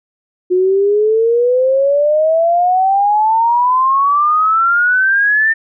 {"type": "exponential sweep", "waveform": "sine", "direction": "up", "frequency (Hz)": [359.4, 1809], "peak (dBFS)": -9, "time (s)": [0.5, 5.54], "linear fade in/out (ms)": 20, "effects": []}